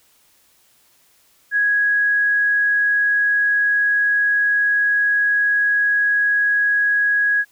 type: tone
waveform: sine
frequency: 1661.2 Hz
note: G#6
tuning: in tune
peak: -14 dBFS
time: 1.51-7.45 s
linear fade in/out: 50 ms
effects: white hiss -57 dBFS RMS until 7.51 s